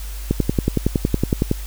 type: click train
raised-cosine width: 3 ms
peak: -3 dBFS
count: 14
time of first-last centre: 0.31-1.514 s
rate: 10.8 Hz
effects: added 50 Hz sine -27 dBFS peak until 1.66 s + white hiss -39 dBFS RMS until 1.66 s